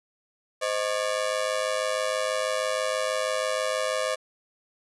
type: ring-modulated tone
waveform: sawtooth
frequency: 572 Hz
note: D5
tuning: 46 cents flat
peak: -18 dBFS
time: 0.61-4.16 s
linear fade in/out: 20 ms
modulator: 53.1 Hz
effects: resampled to 24000 Hz + 9-bit